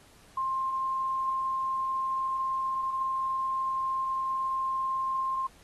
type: tone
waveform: sine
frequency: 1057 Hz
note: C6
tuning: 17 cents sharp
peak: -27 dBFS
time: 0.37-5.47 s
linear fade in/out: 5 ms
effects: pink hiss -58 dBFS RMS until 5.63 s + AAC 32 kbps